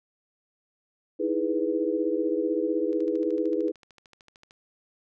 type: chord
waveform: sine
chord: E major seventh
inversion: third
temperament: equal with one note detuned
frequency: 313.8 / 329.6 / 415.3 / 493.9 Hz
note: D#4 / E4 / G#4 / B4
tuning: +15 / 0 / 0 / 0 cents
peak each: -29 dBFS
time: 1.19-3.72 s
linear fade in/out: 20 ms
type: click train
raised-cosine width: 0.2 ms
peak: -34 dBFS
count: 22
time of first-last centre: 2.93-4.509 s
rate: 13.3 Hz
effects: none